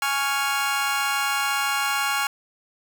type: chord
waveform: 25% pulse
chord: Db major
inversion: second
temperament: equal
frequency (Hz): 830.6 / 1108.7 / 1396.9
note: Ab5 / Db6 / F6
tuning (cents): 0 / 0 / 0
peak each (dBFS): -23 / -23 / -22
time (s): 0.02-2.27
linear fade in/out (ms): 2
effects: 7-bit